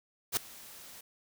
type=noise with ADSR envelope; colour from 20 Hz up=white; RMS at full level=-27 dBFS; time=0.32-1.01 s; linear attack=48 ms; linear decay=5 ms; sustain=-23 dB; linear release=5 ms; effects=none